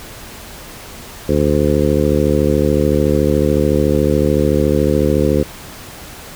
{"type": "harmonic tone", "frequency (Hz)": 73.8, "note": "D2", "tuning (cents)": 9, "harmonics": [1, 2, 3, 4, 5, 6, 7], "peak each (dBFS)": [-19, -19, -19, -19, -19, -19, -19], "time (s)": [1.28, 5.44], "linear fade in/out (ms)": 20, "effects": ["pink hiss -34 dBFS RMS until 6.35 s"]}